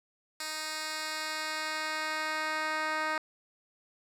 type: tone with band-pass filter sweep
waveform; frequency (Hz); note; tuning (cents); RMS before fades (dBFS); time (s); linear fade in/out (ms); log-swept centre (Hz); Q
10% pulse; 311.1; D#4; 0; -34; 0.4-3.18; 2; 5900 to 1600; 0.72
effects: none